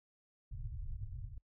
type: low-pass noise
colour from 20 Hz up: pink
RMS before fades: -43 dBFS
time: 0.51-1.38 s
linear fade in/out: 5 ms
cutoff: 130 Hz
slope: 96 dB/octave
effects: noise-tail reverb RT60 0.1 s tail -26 dB re dry